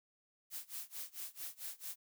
blue noise with tremolo, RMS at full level -43 dBFS, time 0.5-1.96 s, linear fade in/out 50 ms, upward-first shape sine, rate 4.5 Hz, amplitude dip 95%, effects none

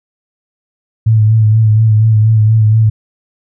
sine tone with vibrato, 109.4 Hz, A2, 9 cents flat, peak -5 dBFS, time 1.06-2.9 s, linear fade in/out 10 ms, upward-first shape sine, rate 4.2 Hz, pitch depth 38 cents each way, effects none

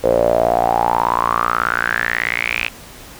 sawtooth tone with band-pass filter sweep, 58.27 Hz, A#1, in tune, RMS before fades -17 dBFS, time 0.03-2.69 s, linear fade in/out 20 ms, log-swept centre 510 to 2600 Hz, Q 8.1, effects pink hiss -38 dBFS RMS until 3.19 s

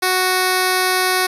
5% pulse tone with notch filter, 370 Hz, F#4, in tune, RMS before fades -17 dBFS, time 0.02-1.27 s, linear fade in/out 10 ms, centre 3000 Hz, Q 1.9, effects resampled to 32000 Hz + 7-bit

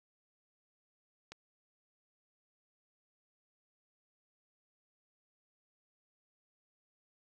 click, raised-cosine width 0.2 ms, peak -29 dBFS, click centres 1.32 s, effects none

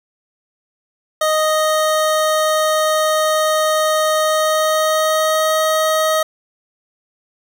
25% pulse tone with pitch glide, 622.3 to 629.2 Hz, D#5 to D#5, 0 to +19 cents, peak -10 dBFS, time 1.21-6.23 s, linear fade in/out 5 ms, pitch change +19 cents, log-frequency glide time 4.19-5.53 s, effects 8-bit

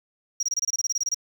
triangle tone bursts, 5690 Hz, F8, 31 cents sharp, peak -20 dBFS, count 14, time 0.4-1.145 s, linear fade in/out 5 ms, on 30 ms, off 25 ms, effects tanh soft clip ceiling -17 dBFS + 8-bit

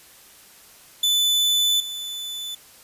40% pulse tone with level steps, 3499 Hz, A7, 10 cents flat, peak -16 / -28 dBFS, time 1.03-2.55 s, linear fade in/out 5 ms, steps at 1.8 s, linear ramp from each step 2 ms, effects white hiss -49 dBFS RMS until 2.83 s + resampled to 32000 Hz

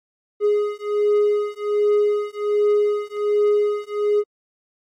triangle beating tone pair, 415 / 416.3 Hz, G#4 / G#4, -1 / +4 cents, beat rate 1.3 Hz, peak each -18 dBFS, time 0.4-4.24 s, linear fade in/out 50 ms, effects AAC 64 kbps

